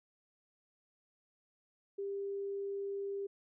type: tone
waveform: sine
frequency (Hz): 397.5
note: G4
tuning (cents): +24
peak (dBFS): -36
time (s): 1.98-3.27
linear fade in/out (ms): 10
effects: none